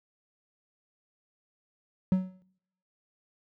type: tone with exponential decay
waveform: triangle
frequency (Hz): 186.3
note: F#3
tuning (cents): +12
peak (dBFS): -16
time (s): 2.12-2.42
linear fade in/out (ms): 0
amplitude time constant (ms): 65
effects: noise-tail reverb RT60 0.7 s tail -23 dB re dry + high-pass 60 Hz 12 dB/octave